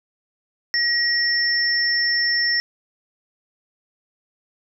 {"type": "tone pair together", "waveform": "sine", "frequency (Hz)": [1900, 5390], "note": ["A#6", "E8"], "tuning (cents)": [33, 38], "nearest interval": "octave + tritone", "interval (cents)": 1805, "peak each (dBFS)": -20, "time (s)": [0.74, 2.6], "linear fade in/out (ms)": 0, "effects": []}